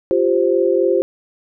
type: chord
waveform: sine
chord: F suspended second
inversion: none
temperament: just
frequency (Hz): 349.2 / 392.9 / 523.8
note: F4 / G4 / C5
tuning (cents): 0 / +4 / +2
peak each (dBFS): -17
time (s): 0.11-1.02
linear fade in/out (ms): 0
effects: none